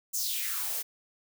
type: noise with high-pass filter sweep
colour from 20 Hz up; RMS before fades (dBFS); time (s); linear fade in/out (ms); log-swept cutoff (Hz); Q
blue; -32; 0.13-0.83; 20; 7200 to 400; 3.7
effects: none